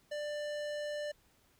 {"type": "tone with hard clipping", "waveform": "sine", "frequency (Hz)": 592, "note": "D5", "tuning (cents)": 14, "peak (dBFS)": -38, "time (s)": [0.11, 1.12], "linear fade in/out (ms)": 10, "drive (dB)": 17, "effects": ["pink hiss -69 dBFS RMS until 1.59 s"]}